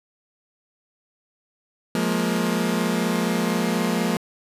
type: tone cluster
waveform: sawtooth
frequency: 176.9 / 211.7 / 235.9 Hz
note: F3 / G#3 / A#3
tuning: +23 / +33 / +21 cents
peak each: -21 dBFS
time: 1.95-4.17 s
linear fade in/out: 2 ms
effects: resampled to 32000 Hz